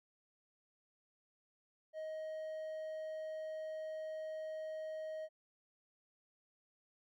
triangle tone, 628 Hz, D#5, 16 cents sharp, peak -39 dBFS, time 1.93-5.29 s, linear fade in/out 50 ms, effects none

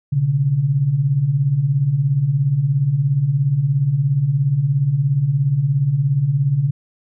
sine beating tone pair, 124.8 / 141.8 Hz, B2 / C#3, +19 / +40 cents, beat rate 17 Hz, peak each -21 / -15 dBFS, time 0.12-6.71 s, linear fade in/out 10 ms, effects none

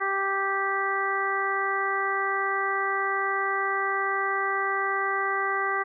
harmonic tone, 391.6 Hz, G4, 2 cents flat, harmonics 1 / 2 / 3 / 4 / 5, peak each -32 / -32 / -28 / -31 / -30 dBFS, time 0-5.84 s, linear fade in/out 20 ms, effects none

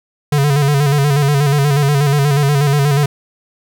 square tone with vibrato, 142.8 Hz, D3, 48 cents flat, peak -11 dBFS, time 0.32-3.06 s, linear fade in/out 5 ms, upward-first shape square, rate 8.3 Hz, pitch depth 54 cents each way, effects none

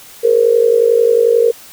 sine tone with amplitude modulation, 466.2 Hz, A#4, in tune, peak -4 dBFS, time 0.23-1.52 s, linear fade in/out 20 ms, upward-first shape sine, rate 51.2 Hz, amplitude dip 80%, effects white hiss -38 dBFS RMS until 1.72 s

